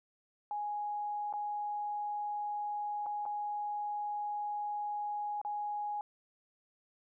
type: tone with dropouts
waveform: sine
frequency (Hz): 830.6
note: G#5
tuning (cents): 0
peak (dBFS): -34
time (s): 0.51-6.01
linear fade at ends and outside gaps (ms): 1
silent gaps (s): 1.327-1.337 / 3.061-3.065 / 3.254-3.261 / 5.415-5.449
effects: none